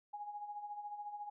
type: tone with tremolo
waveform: sine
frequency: 828 Hz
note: G#5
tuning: 5 cents flat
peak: -40 dBFS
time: 0.13-1.3 s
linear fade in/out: 10 ms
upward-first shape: sine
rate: 14 Hz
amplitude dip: 60%
effects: none